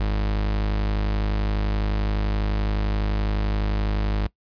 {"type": "tone", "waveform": "40% pulse", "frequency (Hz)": 51.7, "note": "G#1", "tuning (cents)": -7, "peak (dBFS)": -20, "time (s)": [0, 4.27], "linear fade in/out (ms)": 5, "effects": ["noise-tail reverb RT60 0.1 s tail -20 dB re dry", "resampled to 11025 Hz"]}